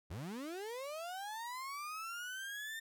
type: linear sweep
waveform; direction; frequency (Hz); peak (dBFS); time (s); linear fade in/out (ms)
35% pulse; up; 69.3 to 1819; -40; 0.1-2.8; 10
effects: none